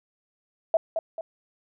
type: tone with echo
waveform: sine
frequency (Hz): 654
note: E5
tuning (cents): -14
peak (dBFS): -16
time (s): 0.74-0.77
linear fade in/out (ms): 2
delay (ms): 220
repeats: 2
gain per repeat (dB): -7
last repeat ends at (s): 1.21
effects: none